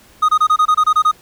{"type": "tone bursts", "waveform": "triangle", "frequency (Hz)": 1244.5, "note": "D#6", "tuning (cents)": 0, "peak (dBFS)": -7, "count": 10, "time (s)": [0.22, 1.115], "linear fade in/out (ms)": 10, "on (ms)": 67, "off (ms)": 25, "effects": ["pink hiss -47 dBFS RMS until 1.21 s"]}